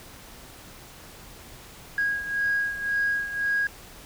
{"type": "beating tone pair", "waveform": "sine", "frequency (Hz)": [1642, 1643.9], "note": ["G#6", "G#6"], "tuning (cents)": [-20, -18], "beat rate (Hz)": 1.9, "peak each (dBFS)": [-24, -29], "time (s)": [1.98, 3.67], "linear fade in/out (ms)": 2, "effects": ["tanh soft clip ceiling -17 dBFS", "pink hiss -46 dBFS RMS until 4.05 s"]}